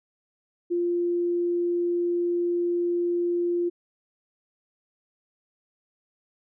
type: tone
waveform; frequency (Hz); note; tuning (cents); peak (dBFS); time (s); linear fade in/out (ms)
sine; 348.1; F4; -6; -22; 0.7-3.7; 20
effects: none